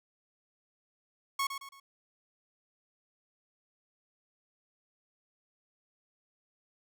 sawtooth tone with echo, 1100 Hz, C#6, 14 cents flat, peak -25 dBFS, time 1.39-1.47 s, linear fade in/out 5 ms, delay 110 ms, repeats 3, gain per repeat -8 dB, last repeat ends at 1.8 s, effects none

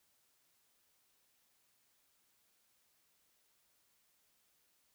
silence, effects white hiss -75 dBFS RMS until 4.94 s

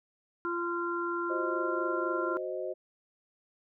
harmonic tone, 344.9 Hz, F4, 22 cents flat, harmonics 1 / 3 / 4, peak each -33 / -37 / -34 dBFS, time 0.45-2.37 s, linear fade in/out 0 ms
sine chord, C diminished, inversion second, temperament equal with one note detuned, 368.9 / 523.3 / 622.3 Hz, Gb4 / C5 / Eb5, -5 / 0 / 0 cents, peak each -37 dBFS, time 1.29-2.74 s, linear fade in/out 20 ms
effects none

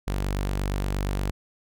sawtooth tone, 48.52 Hz, G1, 17 cents flat, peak -21 dBFS, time 0.07-1.31 s, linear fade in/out 10 ms, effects none

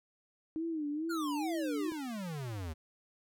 sine tone with vibrato, 311.1 Hz, D#4, in tune, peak -33 dBFS, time 0.56-1.92 s, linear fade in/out 0 ms, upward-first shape sine, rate 2.3 Hz, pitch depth 120 cents each way
square exponential sweep, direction down, 1480 to 75.3 Hz, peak -38 dBFS, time 1.09-2.74 s, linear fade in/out 20 ms
effects none

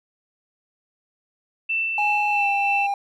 sine tone with tremolo, 2669 Hz, E7, 21 cents sharp, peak -20 dBFS, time 1.69-2.87 s, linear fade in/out 10 ms, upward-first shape sine, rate 3.1 Hz, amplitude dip 30%
triangle tone with pitch glide, 830.6 to 802.3 Hz, G#5 to G5, 0 to +40 cents, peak -19 dBFS, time 1.98-2.94 s, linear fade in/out 2 ms, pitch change -60 cents, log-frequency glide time 2.3-2.47 s
effects none

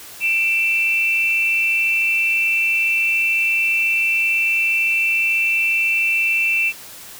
sine tone pair together, 2355 / 2673 Hz, D7 / E7, +4 / +23 cents, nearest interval major second, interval 219 cents, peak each -22 / -16 dBFS, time 0.2-6.73 s, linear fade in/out 50 ms, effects white hiss -38 dBFS RMS until 7.19 s

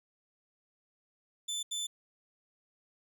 25% pulse tone bursts at uneven times, 3520 Hz, A7, in tune, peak -30 dBFS, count 2, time 1.48-1.63 / 1.71-1.87 s, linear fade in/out 10 ms, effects none

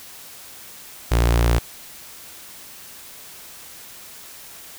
sawtooth tone with notch filter, 58.27 Hz, A#1, in tune, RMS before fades -17 dBFS, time 1.11-1.59 s, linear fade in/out 10 ms, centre 210 Hz, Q 1.9, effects white hiss -41 dBFS RMS until 4.78 s

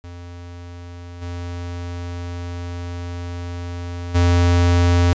square tone with level steps, 87.31 Hz, F2, in tune, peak -34 / -27 / -13 dBFS, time 0.04-5.13 s, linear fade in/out 0 ms, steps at 1.21 / 4.14 s, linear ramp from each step 20 ms, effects resampled to 16000 Hz

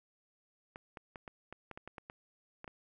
clicks, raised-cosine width 0.5 ms, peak -30 dBFS, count 12, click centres 0.759 / 0.972 / 1.158 / 1.278 / 1.526 / 1.713 / 1.775 / 1.876 / 1.982 / 2.099 / 2.644 / 2.678 s, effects none

